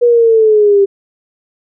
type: linear sweep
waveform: sine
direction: down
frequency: 485 to 392 Hz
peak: -5 dBFS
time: 0.01-0.86 s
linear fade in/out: 20 ms
effects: none